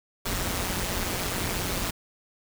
pink noise with amplitude modulation, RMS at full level -26 dBFS, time 0.25-1.91 s, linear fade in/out 10 ms, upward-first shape sine, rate 183 Hz, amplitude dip 70%, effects none

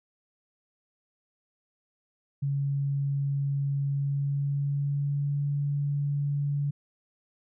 sine tone with pitch glide, 140 to 143.11 Hz, C#3 to D3, +18 to -44 cents, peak -25 dBFS, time 2.42-6.71 s, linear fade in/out 10 ms, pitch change +38 cents, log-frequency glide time 3.9-5.46 s, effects none

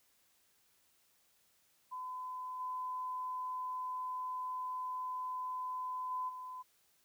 sine tone with level steps, 1013 Hz, B5, 44 cents sharp, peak -40 / -37 / -35 / -43 dBFS, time 1.91-6.63 s, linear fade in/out 20 ms, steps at 2.59 / 6.1 / 6.28 s, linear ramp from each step 20 ms, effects white hiss -72 dBFS RMS until 7.04 s

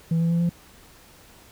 sine tone with pitch steps, 164.81 / 167.11 / 169.44 / 171.81 Hz, E3 / E3 / E3 / F3, 0 / +24 / +48 / -28 cents, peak -16 dBFS, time 0.11-0.494 s, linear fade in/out 5 ms, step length 96 ms, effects tanh soft clip ceiling -18 dBFS + pink hiss -51 dBFS RMS until 1.51 s

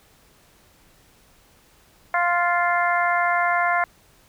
harmonic tone, 349.2 Hz, F4, in tune, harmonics 2 / 3 / 4 / 5 / 6, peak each -22 / -24 / -25 / -26 / -27 dBFS, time 2.14-3.84 s, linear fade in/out 2 ms, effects pink hiss -56 dBFS RMS until 4.28 s

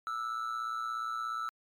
triangle tone with amplitude modulation, 1318.5 Hz, E6, in tune, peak -28 dBFS, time 0.07-1.49 s, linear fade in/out 0 ms, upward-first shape sine, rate 117 Hz, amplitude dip 70%, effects MP3 96 kbps

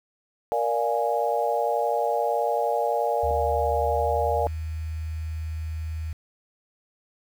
sine chord, Bb dominant seventh, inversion none, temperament equal with one note detuned, 468.9 / 587.3 / 698.5 / 830.6 Hz, Bb4 / D5 / F5 / Ab5, +10 / 0 / 0 / 0 cents, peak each -27 dBFS, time 0.52-4.47 s, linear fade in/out 0 ms
sine tone with pitch glide, 75.1 to 79.52 Hz, D2 to D#2, +39 to +38 cents, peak -28 dBFS, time 3.23-6.13 s, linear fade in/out 5 ms, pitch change +99 cents, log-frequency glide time 3.78-4.45 s
clicks, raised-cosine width 3 ms, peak -30 dBFS, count 2, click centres 3.31 / 4.465 s
effects 8-bit

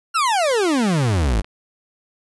40% pulse exponential sweep, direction down, 1423 to 46.68 Hz, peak -15 dBFS, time 0.14-1.42 s, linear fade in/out 20 ms
clicks, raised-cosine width 0.3 ms, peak -22 dBFS, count 4, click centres 0.515 / 0.643 / 1.314 / 1.445 s
effects resampled to 24000 Hz

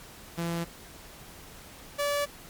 sawtooth tone pair in turn, 169 / 576.7 Hz, E3 / D5, +43 / -32 cents, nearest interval octave + major sixth, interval 2125 cents, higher second, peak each -25 / -22 dBFS, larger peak second, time 0.37-0.65 / 1.98-2.26 s, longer neither, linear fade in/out 20 ms, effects pink hiss -48 dBFS RMS until 2.49 s + MP3 96 kbps

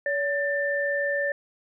sine tone pair together, 568 / 1783.1 Hz, C#5 / A6, +42 / +23 cents, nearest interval octave + minor sixth, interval 1981 cents, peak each -26 dBFS, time 0.06-1.32 s, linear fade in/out 2 ms, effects none

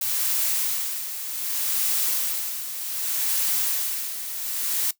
blue noise with tremolo, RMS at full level -23 dBFS, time 0.01-4.91 s, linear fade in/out 5 ms, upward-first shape sine, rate 0.65 Hz, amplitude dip 65%, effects noise-tail reverb RT60 0.1 s tail -17 dB re dry

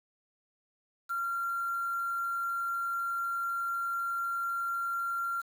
sine tone with quantisation, 1378 Hz, F6, 24 cents flat, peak -30 dBFS, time 1.09-5.42 s, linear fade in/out 20 ms, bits 8, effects none

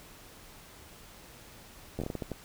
slowing click train, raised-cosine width 2 ms, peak -21 dBFS, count 9, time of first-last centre 1.99-2.317 s, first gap 11 ms, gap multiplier 1.36, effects pink hiss -52 dBFS RMS until 2.44 s

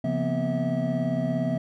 triangle tone cluster, 136.5 / 171.9 / 236.5 / 253.9 / 647 Hz, C#3 / F3 / A#3 / B3 / E5, -26 / -27 / +25 / +48 / -32 cents, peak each -28 dBFS, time 0.04-1.58 s, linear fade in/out 5 ms, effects none

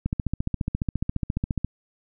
click train, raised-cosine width 5 ms, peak -12 dBFS, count 24, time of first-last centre 0.06-1.646 s, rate 14.5 Hz, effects none

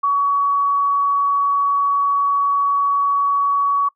sine tone, 1128 Hz, C#6, 30 cents sharp, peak -14 dBFS, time 0.03-3.89 s, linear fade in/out 10 ms, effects noise-tail reverb RT60 0.1 s tail -22 dB re dry

